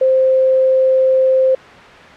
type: tone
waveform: sine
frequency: 523.3 Hz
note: C5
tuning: in tune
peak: -9 dBFS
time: 0.01-1.55 s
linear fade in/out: 5 ms
effects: white hiss -36 dBFS RMS until 2.16 s + low-pass 2000 Hz 12 dB/octave